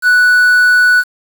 triangle tone with quantisation, 1480 Hz, F#6, in tune, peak -4 dBFS, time 0.02-1.04 s, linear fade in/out 50 ms, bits 5, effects none

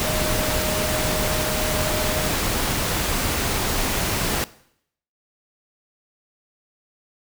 sine tone in noise, 618 Hz, D#5, 12 cents flat, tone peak -27 dBFS, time 0.05-2.28 s, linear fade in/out 0 ms, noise pink, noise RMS -23 dBFS, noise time 0-4.44 s, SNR -7 dB, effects noise-tail reverb RT60 0.7 s tail -19 dB re dry

